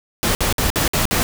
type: noise bursts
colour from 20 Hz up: pink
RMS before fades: -18 dBFS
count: 6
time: 0.23-1.23 s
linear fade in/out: 0 ms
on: 120 ms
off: 56 ms
effects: none